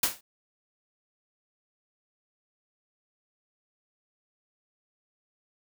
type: noise with exponential decay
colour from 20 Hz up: white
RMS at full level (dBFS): -20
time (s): 0.03-0.21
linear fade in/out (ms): 5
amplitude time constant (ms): 38
effects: none